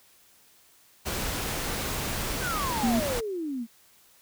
pink noise, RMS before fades -31 dBFS, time 1.05-3.21 s, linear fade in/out 20 ms
sine exponential sweep, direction down, 1610 to 220 Hz, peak -29 dBFS, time 2.4-3.67 s, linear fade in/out 50 ms
sine tone, 233.1 Hz, A#3, in tune, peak -22 dBFS, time 2.83-3 s, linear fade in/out 5 ms
effects white hiss -59 dBFS RMS until 4.21 s

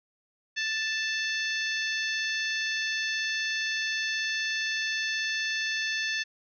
harmonic tone, 881 Hz, A5, 2 cents sharp, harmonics 2 / 3 / 4 / 5 / 6 / 7, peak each -30 / -34 / -36 / -38 / -40 / -41 dBFS, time 0.56-6.24 s, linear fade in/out 20 ms, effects none

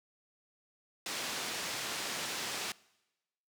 white low-pass noise, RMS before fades -38 dBFS, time 1.06-2.72 s, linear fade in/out 2 ms, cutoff 5700 Hz, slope 12 dB/octave, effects noise-tail reverb RT60 1.0 s tail -23 dB re dry + high-pass 150 Hz 12 dB/octave

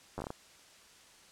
slowing click train, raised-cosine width 1 ms, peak -24 dBFS, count 7, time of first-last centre 0.18-0.304 s, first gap 10 ms, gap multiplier 1.29, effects white hiss -58 dBFS RMS until 1.31 s + low-pass 8000 Hz 12 dB/octave

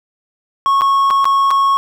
triangle tone with dropouts, 1099 Hz, C#6, 15 cents flat, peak -8 dBFS, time 0.66-1.77 s, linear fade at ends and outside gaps 0 ms, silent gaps 0.81-0.818 / 1.103-1.108 / 1.244-1.254 / 1.506-1.511 s, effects none

